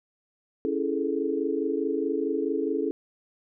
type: chord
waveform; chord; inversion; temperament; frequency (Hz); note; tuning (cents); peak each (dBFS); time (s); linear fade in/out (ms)
sine; A major seventh; first; equal; 277.2 / 329.6 / 415.3 / 440; C#4 / E4 / G#4 / A4; 0 / 0 / 0 / 0; -30; 0.65-2.91; 0
effects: none